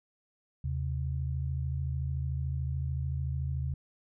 sine tone pair together, 78.9 / 132.5 Hz, D#2 / C3, +25 / +22 cents, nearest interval major sixth, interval 897 cents, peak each -32 / -33 dBFS, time 0.64-3.74 s, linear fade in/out 5 ms, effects none

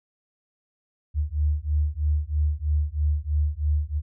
sine beating tone pair, 73.42 / 76.52 Hz, D2 / D#2, 0 / -28 cents, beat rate 3.1 Hz, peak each -24 / -24 dBFS, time 1.14-4.02 s, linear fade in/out 50 ms, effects none

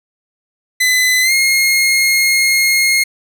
sawtooth tone with pitch glide, 2014 to 2146 Hz, B6 to C7, +33 to +43 cents, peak -7 dBFS, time 0.8-3.04 s, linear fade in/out 10 ms, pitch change +110 cents, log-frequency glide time 1.22-1.33 s, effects none

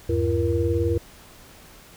sine tone cluster, 80.5 / 99.8 / 339.4 / 472 Hz, E2 / G2 / F4 / A#4, -41 / +32 / -49 / +22 cents, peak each -25 dBFS, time 0.09-0.98 s, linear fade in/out 5 ms, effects pink hiss -48 dBFS RMS until 1.96 s

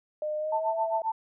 sine tone with pitch glide, 608 to 659.2 Hz, D#5 to E5, -40 to 0 cents, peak -28 dBFS, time 0.22-1.02 s, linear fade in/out 2 ms, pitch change +140 cents, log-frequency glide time 0.38-0.75 s
sine tone with tremolo, 889 Hz, A5, 18 cents sharp, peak -24 dBFS, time 0.52-1.12 s, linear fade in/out 5 ms, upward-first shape sine, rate 7.5 Hz, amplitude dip 100%
effects none

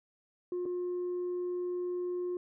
sine tone with dropouts, 357.1 Hz, F4, 39 cents sharp, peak -30 dBFS, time 0.52-2.37 s, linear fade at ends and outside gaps 2 ms, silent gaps 0.655-0.66 s, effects tanh soft clip ceiling -30 dBFS

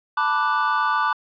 triangle chord, B minor seventh, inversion third, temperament equal, 880 / 987.8 / 1174.7 / 1480 Hz, A5 / B5 / D6 / F#6, 0 / 0 / 0 / 0 cents, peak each -23 / -24 / -20 / -23 dBFS, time 0.17-1.13 s, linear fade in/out 5 ms, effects resampled to 11025 Hz

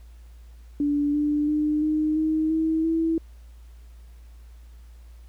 sine tone with pitch steps, 290 / 295.8 / 301.6 / 307.6 / 313.7 / 319.9 / 326.3 Hz, D4 / D4 / D4 / D#4 / D#4 / D#4 / E4, -22 / +13 / +46 / -20 / +14 / +48 / -18 cents, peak -20 dBFS, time 0.8-3.18 s, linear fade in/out 2 ms, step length 340 ms, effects added 58 Hz sine -43 dBFS peak until 5.28 s + pink hiss -62 dBFS RMS until 5.28 s

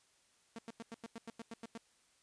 sawtooth tone bursts, 228.6 Hz, A#3, 34 cents flat, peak -40 dBFS, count 11, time 0.56-1.776 s, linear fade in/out 2 ms, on 26 ms, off 93 ms, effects white hiss -71 dBFS RMS until 2.22 s + resampled to 22050 Hz

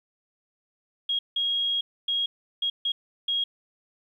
sine tone bursts at uneven times, 3281 Hz, G#7, 22 cents flat, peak -23 dBFS, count 6, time 1.09-1.19 / 1.36-1.81 / 2.08-2.26 / 2.62-2.7 / 2.85-2.92 / 3.28-3.44 s, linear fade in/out 5 ms, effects 10-bit

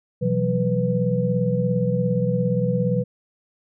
sine tone cluster, 126 / 169.2 / 186.5 / 494.1 Hz, B2 / E3 / F#3 / B4, +35 / +45 / +14 / +1 cents, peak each -24 dBFS, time 0.21-3.04 s, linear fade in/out 20 ms, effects none

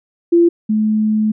sine tone pair in turn, 341.7 / 215.3 Hz, F4 / A3, -38 / -37 cents, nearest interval minor sixth, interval 799 cents, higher first, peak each -7 / -12 dBFS, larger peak first, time 0.32-0.49 / 0.69-1.32 s, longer second, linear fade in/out 10 ms, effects none

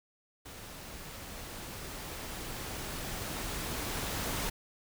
pink noise with level ramp, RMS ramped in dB -47 to -34 dBFS, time 0.45-4.5 s, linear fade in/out 10 ms, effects none

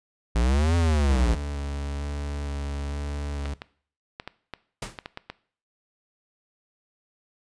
square linear two-way sweep, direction up then down, 54 to 86.3 to 54.5 Hz, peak -20 dBFS, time 0.35-1.35 s, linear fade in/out 10 ms, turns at 0.76 s
40% pulse tone with vibrato, 71.4 Hz, D2, 48 cents flat, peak -28 dBFS, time 1.1-3.54 s, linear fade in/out 5 ms, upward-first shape square, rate 1.1 Hz, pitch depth 13 cents each way
clicks, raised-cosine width 0.3 ms, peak -18 dBFS, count 9, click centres 3.457 / 3.619 / 4.199 / 4.276 / 4.537 / 4.988 / 5.059 / 5.174 / 5.3 s
pink noise with exponential decay, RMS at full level -29 dBFS, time 4.82-5.02 s, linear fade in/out 5 ms, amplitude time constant 42 ms
effects noise-tail reverb RT60 0.5 s tail -19 dB re dry + resampled to 22050 Hz

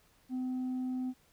sine tone with tanh clipping, 255.2 Hz, C4, 43 cents flat, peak -33 dBFS, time 0.29-1.14 s, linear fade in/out 50 ms, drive 2 dB, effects pink hiss -67 dBFS RMS until 1.32 s

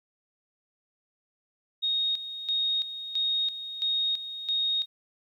sine tone with tremolo, 3729 Hz, A#7, in tune, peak -24 dBFS, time 1.82-4.86 s, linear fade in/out 20 ms, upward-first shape square, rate 1.5 Hz, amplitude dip 70%, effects 11-bit

